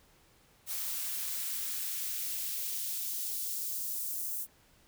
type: noise with high-pass filter sweep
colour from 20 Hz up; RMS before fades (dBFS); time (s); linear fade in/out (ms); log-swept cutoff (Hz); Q
blue; -36; 0.66-4.47; 50; 630 to 8600; 0.8
effects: pink hiss -64 dBFS RMS until 4.87 s